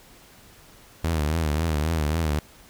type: tone with vibrato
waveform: sawtooth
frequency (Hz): 78.3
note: D#2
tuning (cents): +11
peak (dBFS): -18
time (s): 1.04-2.39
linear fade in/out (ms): 0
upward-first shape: triangle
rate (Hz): 3.7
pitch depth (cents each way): 130
effects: pink hiss -51 dBFS RMS until 2.69 s